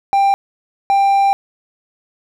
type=tone pair in turn; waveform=triangle; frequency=791 / 791 Hz; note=G5 / G5; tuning=+15 / +15 cents; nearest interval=unison; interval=0 cents; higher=neither; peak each=-8 dBFS; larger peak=neither; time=0.13-0.34 / 0.9-1.33 s; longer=second; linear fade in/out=0 ms; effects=none